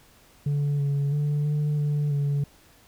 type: tone with pitch steps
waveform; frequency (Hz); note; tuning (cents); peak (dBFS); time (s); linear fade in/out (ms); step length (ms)
sine; 144.2 / 141.5 / 147 / 148.9 / 147.1 / 142.8; D3 / C#3 / D3 / D3 / D3 / D3; -31 / +36 / +2 / +24 / +3 / -48; -19; 0.46-2.44; 5; 330
effects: tanh soft clip ceiling -21 dBFS + pink hiss -56 dBFS RMS until 2.87 s